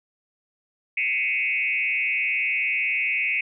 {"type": "tone with frequency modulation", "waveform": "sine", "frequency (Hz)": 2370, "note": "D7", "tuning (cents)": 15, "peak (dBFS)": -21, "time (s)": [0.97, 3.41], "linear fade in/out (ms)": 5, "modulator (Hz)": 129, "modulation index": 2.1, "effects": []}